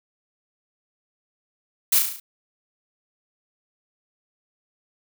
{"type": "noise with echo", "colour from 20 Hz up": "blue", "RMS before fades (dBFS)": -18, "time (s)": [1.92, 1.99], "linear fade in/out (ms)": 5, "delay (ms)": 35, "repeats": 6, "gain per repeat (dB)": -4, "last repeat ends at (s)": 2.2, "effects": []}